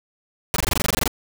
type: noise bursts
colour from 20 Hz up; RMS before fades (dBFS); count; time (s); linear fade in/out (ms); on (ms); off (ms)
pink; -20; 13; 0.54-1.077; 0; 21; 22
effects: none